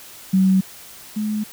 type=tone pair in turn; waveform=sine; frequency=189.6 / 212.8 Hz; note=F#3 / G#3; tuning=+43 / +42 cents; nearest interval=major second; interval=199 cents; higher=second; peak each=-12 / -20 dBFS; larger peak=first; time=0.33-0.61 / 1.16-1.44 s; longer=neither; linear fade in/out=10 ms; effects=white hiss -41 dBFS RMS until 1.52 s